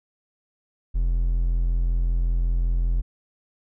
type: tone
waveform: triangle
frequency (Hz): 42.66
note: F1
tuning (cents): -40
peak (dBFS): -17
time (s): 0.94-3.02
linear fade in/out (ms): 20
effects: none